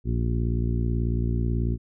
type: harmonic tone with a mistuned harmonic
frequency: 58.27 Hz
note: A#1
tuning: in tune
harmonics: 1 / 2 / 3 / 4 / 5 / 6 / 7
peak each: -25 / -26 / -34 / -32 / -39 / -36 / -43 dBFS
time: 0.04-1.78 s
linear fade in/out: 50 ms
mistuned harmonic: 7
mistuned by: -21 cents
effects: none